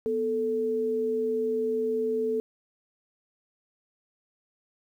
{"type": "tone pair together", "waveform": "sine", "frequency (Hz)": [245.3, 440.8], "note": ["B3", "A4"], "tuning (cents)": [-12, 3], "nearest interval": "minor seventh", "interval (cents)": 1015, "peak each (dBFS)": [-33, -25], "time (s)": [0.06, 2.4], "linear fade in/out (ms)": 0, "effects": ["10-bit"]}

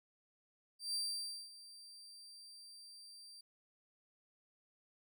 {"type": "tone with ADSR envelope", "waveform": "35% pulse", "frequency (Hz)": 4699, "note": "D8", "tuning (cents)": 0, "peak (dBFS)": -34, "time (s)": [0.79, 3.41], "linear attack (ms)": 150, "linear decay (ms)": 550, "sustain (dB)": -18, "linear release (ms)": 5, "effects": []}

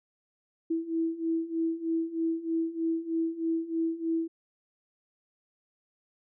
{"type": "beating tone pair", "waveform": "sine", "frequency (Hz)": [326.1, 329.3], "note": ["E4", "E4"], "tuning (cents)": [-19, -2], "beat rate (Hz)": 3.2, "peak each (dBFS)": [-32, -29], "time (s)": [0.7, 4.28], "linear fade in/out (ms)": 10, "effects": []}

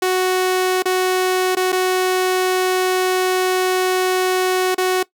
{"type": "tone with dropouts", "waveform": "sawtooth", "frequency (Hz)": 370, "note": "F#4", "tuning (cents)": 0, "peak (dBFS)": -11, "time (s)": [0.02, 5.03], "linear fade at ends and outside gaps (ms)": 5, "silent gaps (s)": [[0.824, 0.855], [1.552, 1.568], [1.721, 1.726], [4.747, 4.78]], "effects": ["noise-tail reverb RT60 0.1 s tail -19 dB re dry"]}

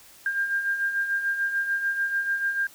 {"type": "beating tone pair", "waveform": "sine", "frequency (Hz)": [1595, 1601.8], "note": ["G6", "G6"], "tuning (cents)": [30, 37], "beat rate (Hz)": 6.8, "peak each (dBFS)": [-32, -24], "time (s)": [0.26, 2.67], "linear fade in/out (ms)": 2, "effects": ["white hiss -51 dBFS RMS until 2.74 s"]}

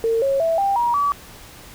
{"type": "tone with pitch steps", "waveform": "sine", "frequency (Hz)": [454.7, 547, 658.1, 791.7, 952.4, 1145.8], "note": ["A#4", "C#5", "E5", "G5", "A#5", "D6"], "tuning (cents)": [-43, -23, -3, 17, 37, -43], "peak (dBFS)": -16, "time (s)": [0.04, 1.12], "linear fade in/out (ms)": 0, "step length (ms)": 180, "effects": ["pink hiss -42 dBFS RMS until 1.74 s"]}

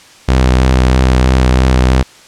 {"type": "tone with vibrato", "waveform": "sawtooth", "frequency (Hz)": 63.8, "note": "C2", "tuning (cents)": -43, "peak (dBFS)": -3, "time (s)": [0.28, 2.03], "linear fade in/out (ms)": 10, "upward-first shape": "sine", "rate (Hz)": 3.1, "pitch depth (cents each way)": 23, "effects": ["white hiss -40 dBFS RMS until 2.27 s", "low-pass 7000 Hz 12 dB/octave"]}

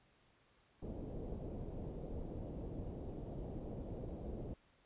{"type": "low-pass noise", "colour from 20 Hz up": "pink", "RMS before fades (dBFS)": -45, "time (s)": [0.82, 4.54], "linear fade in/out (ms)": 5, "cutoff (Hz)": 590, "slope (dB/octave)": 24, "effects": ["pink hiss -71 dBFS RMS until 4.85 s", "resampled to 8000 Hz"]}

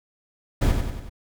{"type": "noise with echo", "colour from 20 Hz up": "brown", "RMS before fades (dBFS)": -18, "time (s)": [0.61, 0.72], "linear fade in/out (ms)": 10, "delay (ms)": 94, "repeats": 4, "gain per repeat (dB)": -5, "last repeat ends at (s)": 1.096, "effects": []}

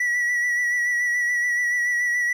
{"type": "tone with vibrato", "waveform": "triangle", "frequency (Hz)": 1942, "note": "B6", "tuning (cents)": -30, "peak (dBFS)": -18, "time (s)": [0, 2.33], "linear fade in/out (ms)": 5, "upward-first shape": "sine", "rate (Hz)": 7, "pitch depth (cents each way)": 28, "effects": []}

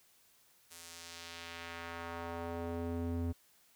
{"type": "tone with band-pass filter sweep", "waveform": "square", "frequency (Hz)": 84.5, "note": "E2", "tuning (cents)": 43, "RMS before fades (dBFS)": -41, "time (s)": [0.7, 3.33], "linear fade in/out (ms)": 20, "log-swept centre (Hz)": [9900, 180], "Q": 0.92, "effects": ["white hiss -67 dBFS RMS until 3.75 s"]}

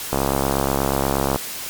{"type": "click train", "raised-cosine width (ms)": 1, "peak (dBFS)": -5, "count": 85, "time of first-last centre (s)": [0.13, 1.36], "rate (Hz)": 68.3, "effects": ["white hiss -30 dBFS RMS until 1.69 s", "MP3 96 kbps"]}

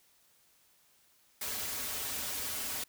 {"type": "noise with comb filter", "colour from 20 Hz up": "white", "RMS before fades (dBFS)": -37, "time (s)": [1.41, 2.84], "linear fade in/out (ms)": 5, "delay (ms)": 5.8, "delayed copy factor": -1, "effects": ["white hiss -67 dBFS RMS until 2.88 s"]}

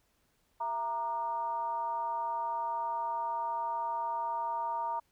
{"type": "tone with frequency modulation", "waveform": "sine", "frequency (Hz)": 932.3, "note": "A#5", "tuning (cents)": 0, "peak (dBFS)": -31, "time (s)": [0.6, 5], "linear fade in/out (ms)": 10, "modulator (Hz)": 264, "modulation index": 0.59, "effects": ["pink hiss -73 dBFS RMS until 5.11 s"]}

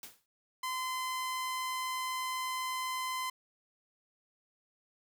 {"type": "noise with exponential decay", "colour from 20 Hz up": "white", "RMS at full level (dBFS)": -43, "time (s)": [0.03, 0.26], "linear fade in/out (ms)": 2, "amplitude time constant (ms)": 48}
{"type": "tone", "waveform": "sawtooth", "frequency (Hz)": 1028, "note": "C6", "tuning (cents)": -31, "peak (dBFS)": -30, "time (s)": [0.63, 3.3], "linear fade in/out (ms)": 5}
{"effects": []}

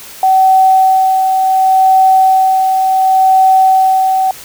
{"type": "tone with tremolo", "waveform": "sine", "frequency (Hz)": 760, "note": "F#5", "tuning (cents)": 46, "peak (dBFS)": -4, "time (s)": [0.23, 4.31], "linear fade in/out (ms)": 2, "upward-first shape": "sine", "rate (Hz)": 0.69, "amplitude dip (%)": 40, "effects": ["white hiss -32 dBFS RMS until 4.44 s"]}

